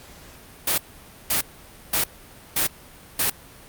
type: noise bursts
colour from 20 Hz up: white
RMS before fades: -21 dBFS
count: 5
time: 0.67-3.3 s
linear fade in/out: 5 ms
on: 110 ms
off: 520 ms
effects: pink hiss -46 dBFS RMS until 3.68 s + Opus 48 kbps